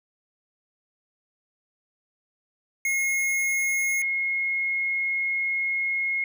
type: tone pair in turn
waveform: square / sine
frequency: 2159 / 2159 Hz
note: C#7 / C#7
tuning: -46 / -46 cents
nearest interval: unison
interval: 0 cents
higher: neither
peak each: -23 dBFS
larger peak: neither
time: 2.85-4.02 / 4.02-6.24 s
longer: second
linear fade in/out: 2 ms
effects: none